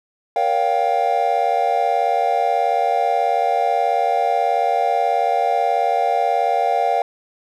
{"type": "chord", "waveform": "triangle", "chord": "G half-diminished seventh", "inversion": "first", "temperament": "just", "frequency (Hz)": [470.4, 564.5, 705.6, 784], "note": ["Bb4", "Db5", "F5", "G5"], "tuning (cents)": [16, 31, 18, 0], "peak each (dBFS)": [-23, -22, -17, -18], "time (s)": [0.36, 7.02], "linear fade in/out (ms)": 2, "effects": []}